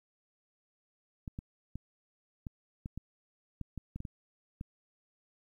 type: clicks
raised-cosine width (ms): 5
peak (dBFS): -27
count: 12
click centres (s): 1.278 / 1.389 / 1.756 / 2.468 / 2.859 / 2.976 / 3.613 / 3.777 / 3.96 / 4.004 / 4.052 / 4.611
effects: 11-bit